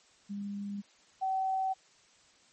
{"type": "tone pair in turn", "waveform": "sine", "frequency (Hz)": [202, 762.7], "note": ["G#3", "G5"], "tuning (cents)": [-48, -48], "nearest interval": "octave + major seventh", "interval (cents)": 2300, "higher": "second", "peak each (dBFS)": [-35, -28], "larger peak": "second", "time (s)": [[0.29, 0.82], [1.21, 1.74]], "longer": "neither", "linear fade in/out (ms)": 20, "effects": ["white hiss -63 dBFS RMS until 2.52 s", "MP3 32 kbps"]}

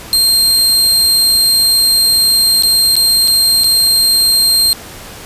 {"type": "tone with dropouts", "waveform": "sawtooth", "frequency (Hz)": 4186, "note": "C8", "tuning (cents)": 0, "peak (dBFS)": -5, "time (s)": [0.13, 4.73], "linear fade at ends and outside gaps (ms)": 0, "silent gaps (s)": [[2.624, 2.634], [2.955, 2.965], [3.276, 3.28], [3.636, 3.642]], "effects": ["pink hiss -31 dBFS RMS until 5.25 s", "resampled to 32000 Hz"]}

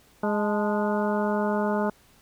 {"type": "harmonic tone with a mistuned harmonic", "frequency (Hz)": 207.7, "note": "G#3", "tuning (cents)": 0, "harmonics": [1, 2, 3, 4, 5, 6, 7], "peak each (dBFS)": [-26, -29, -29, -31, -36, -37, -36], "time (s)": [0.23, 1.9], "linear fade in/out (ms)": 5, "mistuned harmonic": 4, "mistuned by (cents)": 74, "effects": ["pink hiss -58 dBFS RMS until 2.21 s"]}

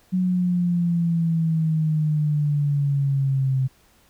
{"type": "exponential sweep", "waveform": "sine", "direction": "down", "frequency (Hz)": [185, 130.81], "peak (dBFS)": -18, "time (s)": [0.12, 3.68], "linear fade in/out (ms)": 20, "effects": ["pink hiss -58 dBFS RMS until 4.09 s"]}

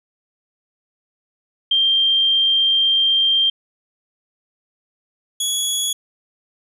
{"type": "tone pair in turn", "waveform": ["sine", "20% pulse"], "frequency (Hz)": [3174, 3363], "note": ["G7", "G#7"], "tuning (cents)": [21, 21], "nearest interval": "minor second", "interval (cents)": 100, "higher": "second", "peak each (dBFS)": -13, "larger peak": "neither", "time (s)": [[1.71, 3.5], [5.4, 5.93]], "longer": "first", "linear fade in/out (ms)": 5, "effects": []}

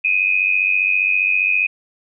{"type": "tone pair together", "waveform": "sine", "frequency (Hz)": [2457, 2552], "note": ["D#7", "D#7"], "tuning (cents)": [-22, 43], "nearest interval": "minor second", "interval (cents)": 65, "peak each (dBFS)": -17, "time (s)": [0.04, 1.67], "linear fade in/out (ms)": 10, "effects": []}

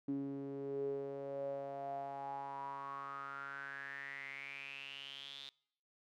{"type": "tone with band-pass filter sweep", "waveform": "sawtooth", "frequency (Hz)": 138.59, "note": "C#3", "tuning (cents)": 0, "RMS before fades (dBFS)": -44, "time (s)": [0.08, 5.49], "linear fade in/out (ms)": 0, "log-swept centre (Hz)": [290, 3700], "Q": 9.1, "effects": ["noise-tail reverb RT60 0.7 s tail -24 dB re dry"]}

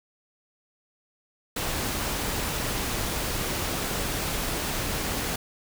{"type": "noise", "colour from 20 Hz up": "pink", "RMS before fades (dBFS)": -29, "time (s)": [1.56, 5.36], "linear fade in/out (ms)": 5, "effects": []}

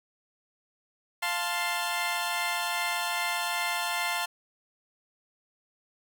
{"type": "chord", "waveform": "15% pulse", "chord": "F major", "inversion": "none", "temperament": "equal", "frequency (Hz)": [698.5, 880, 1046.5], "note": ["F5", "A5", "C6"], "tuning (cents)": [0, 0, 0], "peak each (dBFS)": -26, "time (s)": [1.22, 4.26], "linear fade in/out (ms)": 10, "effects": []}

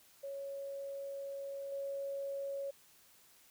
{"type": "tone with level steps", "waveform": "sine", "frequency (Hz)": 554.4, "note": "C#5", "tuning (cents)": 0, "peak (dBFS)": [-40, -37], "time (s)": [0.23, 2.71], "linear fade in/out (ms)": 10, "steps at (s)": 1.72, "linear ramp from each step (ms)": 2, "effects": ["white hiss -64 dBFS RMS until 3.5 s"]}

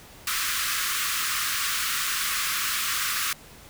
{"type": "high-pass noise", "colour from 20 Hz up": "pink", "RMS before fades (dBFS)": -27, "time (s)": [0.27, 3.33], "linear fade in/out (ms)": 2, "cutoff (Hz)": 1100, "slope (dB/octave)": 96, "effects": ["pink hiss -48 dBFS RMS until 3.69 s"]}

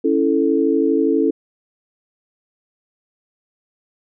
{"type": "chord", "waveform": "sine", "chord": "A major", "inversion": "first", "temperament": "equal", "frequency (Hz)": [277.2, 329.6, 440], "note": ["C#4", "E4", "A4"], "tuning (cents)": [0, 0, 0], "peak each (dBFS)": -18, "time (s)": [0.04, 1.31], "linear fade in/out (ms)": 10, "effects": []}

